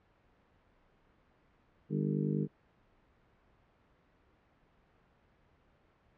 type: harmonic tone with a mistuned harmonic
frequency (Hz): 50.2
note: G1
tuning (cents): +42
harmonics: 3 / 4 / 5 / 6 / 7 / 8 / 9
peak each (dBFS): -33 / -34 / -43 / -39 / -50 / -41 / -43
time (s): 1.89-2.48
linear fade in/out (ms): 50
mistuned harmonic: 7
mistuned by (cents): -33
effects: pink hiss -68 dBFS RMS until 6.17 s + low-pass 2000 Hz 12 dB/octave